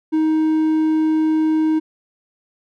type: tone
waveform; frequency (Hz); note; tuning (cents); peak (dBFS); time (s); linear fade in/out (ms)
triangle; 314; D#4; +16; -12; 0.12-1.8; 20
effects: none